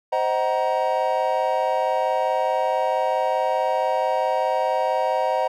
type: chord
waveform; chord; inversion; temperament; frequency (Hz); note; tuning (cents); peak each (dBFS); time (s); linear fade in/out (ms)
triangle; C half-diminished seventh; none; just; 523.3 / 627.9 / 753.5 / 941.9; C5 / Eb5 / Gb5 / Bb5; 0 / +16 / +31 / +18; -23; 0.12-5.48; 10
effects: none